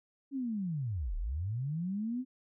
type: linear two-way sweep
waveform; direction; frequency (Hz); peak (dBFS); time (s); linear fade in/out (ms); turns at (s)
sine; down then up; 283.4 to 33.44 to 262.6; -32; 0.31-2.25; 50; 1.16
effects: none